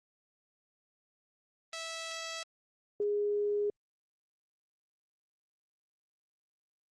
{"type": "tone pair in turn", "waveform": ["5% pulse", "sine"], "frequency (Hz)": [655, 412.6], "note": ["E5", "G#4"], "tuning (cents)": [-11, -11], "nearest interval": "minor sixth", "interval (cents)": 800, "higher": "first", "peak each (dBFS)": [-26, -28], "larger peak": "first", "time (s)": [[1.73, 2.43], [3, 3.7]], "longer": "neither", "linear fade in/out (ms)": 2, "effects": ["low-pass 7000 Hz 12 dB/octave", "Opus 24 kbps"]}